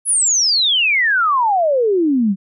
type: exponential sweep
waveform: sine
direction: down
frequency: 10740 to 184.2 Hz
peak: -12 dBFS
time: 0.05-2.36 s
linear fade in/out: 50 ms
effects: none